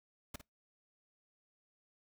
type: noise with echo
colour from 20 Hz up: pink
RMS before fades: -43 dBFS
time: 0.34-0.36 s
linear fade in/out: 5 ms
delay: 54 ms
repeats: 1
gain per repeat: -10 dB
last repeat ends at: 0.414 s
effects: noise-tail reverb RT60 0.2 s tail -24 dB re dry